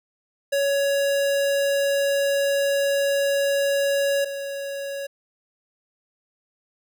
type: tone pair in turn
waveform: square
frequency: 559 / 556.8 Hz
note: C#5 / C#5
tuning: +14 / +8 cents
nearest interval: unison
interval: 6 cents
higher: first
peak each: -20 / -29 dBFS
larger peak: first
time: 0.52-4.25 / 4.25-5.07 s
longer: first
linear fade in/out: 10 ms
effects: none